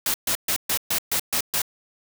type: noise bursts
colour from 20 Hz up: white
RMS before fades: -23 dBFS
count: 8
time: 0.06-1.618 s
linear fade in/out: 2 ms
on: 81 ms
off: 130 ms
effects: none